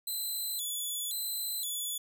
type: tone with vibrato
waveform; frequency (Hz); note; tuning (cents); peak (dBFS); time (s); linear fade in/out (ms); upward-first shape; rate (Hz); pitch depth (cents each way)
5% pulse; 3723; A#7; -3; -26; 0.07-1.98; 5; square; 0.96; 140
effects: none